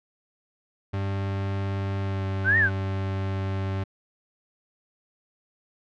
40% pulse tone with pitch glide, 98 to 96.59 Hz, G2 to G2, 0 to -25 cents, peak -25 dBFS, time 0.93-3.84 s, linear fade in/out 10 ms, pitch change -25 cents, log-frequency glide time 1.99-2.24 s
sine exponential two-way sweep, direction up then down, 1452 to 1882 to 1452 Hz, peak -17 dBFS, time 2.44-2.7 s, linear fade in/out 50 ms, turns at 2.58 s
effects low-pass 3000 Hz 12 dB/octave

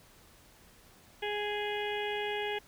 harmonic tone, 415.3 Hz, G#4, in tune, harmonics 1 / 2 / 4 / 5 / 6 / 7 / 8, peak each -35 / -38 / -41 / -42 / -43 / -43 / -44 dBFS, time 1.22-2.59 s, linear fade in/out 10 ms, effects pink hiss -59 dBFS RMS until 2.67 s

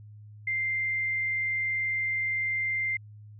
sine tone, 2093 Hz, C7, in tune, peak -26 dBFS, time 0.47-2.97 s, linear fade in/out 5 ms, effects added 105 Hz sine -45 dBFS peak until 3.39 s

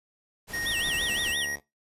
pink noise with tremolo, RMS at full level -38 dBFS, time 0.47-1.35 s, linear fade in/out 50 ms, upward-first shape square, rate 13 Hz, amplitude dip 25%
square tone with pitch glide, 1864.7 to 1889.6 Hz, A#6 to A#6, 0 to +23 cents, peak -31 dBFS, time 0.53-1.56 s, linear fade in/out 10 ms, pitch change +23 cents, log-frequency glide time 0.68-1.13 s
square tone with vibrato, 3124 Hz, G7, 7 cents flat, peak -29 dBFS, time 0.65-1.46 s, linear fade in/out 20 ms, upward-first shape sine, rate 5.8 Hz, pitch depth 280 cents each way
5% pulse tone, 71.8 Hz, D2, 39 cents flat, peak -30 dBFS, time 0.79-1.61 s, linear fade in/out 50 ms
effects noise-tail reverb RT60 0.2 s tail -18 dB re dry + resampled to 32000 Hz

